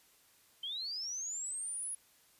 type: linear sweep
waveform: sine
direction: up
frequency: 3084 to 10548 Hz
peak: -37 dBFS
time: 0.63-1.95 s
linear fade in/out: 5 ms
effects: white hiss -66 dBFS RMS until 2.39 s + resampled to 32000 Hz